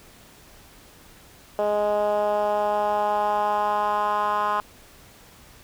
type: tone with band-pass filter sweep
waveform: 10% pulse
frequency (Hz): 208.1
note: G#3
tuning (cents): +4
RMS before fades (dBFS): -23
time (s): 1.59-4.6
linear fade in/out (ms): 0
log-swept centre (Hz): 580 to 1100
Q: 2.9
effects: pink hiss -50 dBFS RMS until 5.63 s